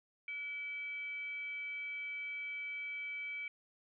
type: tone with frequency modulation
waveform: sine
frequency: 2300 Hz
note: D7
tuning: 37 cents flat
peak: -39 dBFS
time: 0.28-3.48 s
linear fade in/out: 2 ms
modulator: 849 Hz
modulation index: 0.23
effects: none